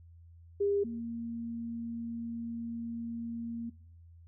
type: tone pair in turn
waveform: sine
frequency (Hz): 402.9 / 232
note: G4 / A#3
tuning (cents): +48 / -8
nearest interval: minor seventh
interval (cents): 956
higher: first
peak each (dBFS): -26 / -35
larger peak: first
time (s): 0.6-0.84 / 0.84-3.7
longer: second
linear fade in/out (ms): 10
effects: noise-tail reverb RT60 0.6 s tail -23 dB re dry + added 84 Hz sine -52 dBFS peak until 4.27 s